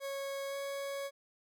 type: tone with pitch glide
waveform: 40% pulse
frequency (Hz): 551 to 556.1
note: C#5 to C#5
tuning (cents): -11 to +5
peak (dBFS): -36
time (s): 0-1.11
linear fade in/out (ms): 50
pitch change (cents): +16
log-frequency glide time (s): 0.48-0.56
effects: none